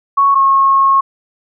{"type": "tone pair in turn", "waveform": "sine", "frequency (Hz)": [1108.7, 1088.4], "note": ["C#6", "C#6"], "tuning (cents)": [0, -32], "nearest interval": "unison", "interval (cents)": 32, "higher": "first", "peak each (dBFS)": -7, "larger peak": "neither", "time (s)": [[0.17, 0.35], [0.35, 1.01]], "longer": "second", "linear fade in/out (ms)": 10, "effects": []}